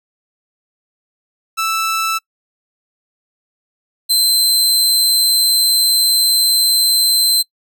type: tone pair in turn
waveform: sawtooth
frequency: 1320 / 4095 Hz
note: E6 / C8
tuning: +2 / -38 cents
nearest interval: octave + minor sixth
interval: 1960 cents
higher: second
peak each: -12 / -8 dBFS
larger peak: second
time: 1.57-2.19 / 4.09-7.43 s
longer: second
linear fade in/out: 20 ms
effects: noise-tail reverb RT60 0.1 s tail -26 dB re dry